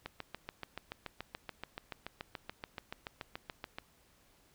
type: click train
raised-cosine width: 0.3 ms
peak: -24 dBFS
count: 27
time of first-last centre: 0.06-3.785 s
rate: 6.98 Hz
effects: pink hiss -67 dBFS RMS until 4.54 s